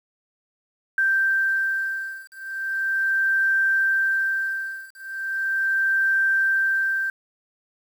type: beating tone pair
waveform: sine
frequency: 1568 / 1568.38 Hz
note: G6 / G6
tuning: 0 / 0 cents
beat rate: 0.38 Hz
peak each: -23 dBFS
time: 0.98-7.1 s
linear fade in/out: 2 ms
effects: 8-bit